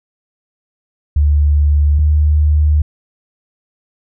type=tone pair in turn; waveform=sine; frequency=73.42 / 75.35 Hz; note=D2 / D2; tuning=0 / +45 cents; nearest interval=unison; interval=45 cents; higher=second; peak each=-8 dBFS; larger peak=neither; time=1.16-1.99 / 1.99-2.82 s; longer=neither; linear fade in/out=5 ms; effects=none